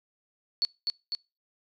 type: tone with echo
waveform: sine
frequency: 4435 Hz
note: C#8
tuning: in tune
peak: -22 dBFS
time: 0.62-0.65 s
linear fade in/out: 0 ms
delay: 250 ms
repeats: 2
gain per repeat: -3 dB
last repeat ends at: 1.15 s
effects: noise-tail reverb RT60 0.3 s tail -26 dB re dry